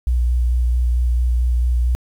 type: tone with vibrato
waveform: sine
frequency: 60.7 Hz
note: B1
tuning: 29 cents flat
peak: -13 dBFS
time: 0.07-1.95 s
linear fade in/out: 0 ms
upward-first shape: square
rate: 4.5 Hz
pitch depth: 17 cents each way
effects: tanh soft clip ceiling -9 dBFS + 8-bit